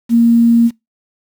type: tone with quantisation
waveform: sine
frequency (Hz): 233.1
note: A#3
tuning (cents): 0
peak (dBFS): -6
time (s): 0.09-0.71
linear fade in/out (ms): 50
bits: 6
effects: noise-tail reverb RT60 0.2 s tail -24 dB re dry